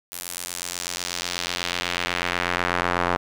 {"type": "tone with band-pass filter sweep", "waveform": "square", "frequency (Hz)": 44.07, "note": "F1", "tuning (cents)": 16, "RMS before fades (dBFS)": -27, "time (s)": [0.12, 3.17], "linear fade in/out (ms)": 0, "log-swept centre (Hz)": [12000, 1100], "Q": 1.1, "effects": []}